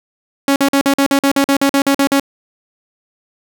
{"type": "tone bursts", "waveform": "sawtooth", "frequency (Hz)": 277.2, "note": "C#4", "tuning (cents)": 0, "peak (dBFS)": -6, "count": 14, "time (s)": [0.48, 2.198], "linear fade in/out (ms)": 2, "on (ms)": 80, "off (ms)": 46, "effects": []}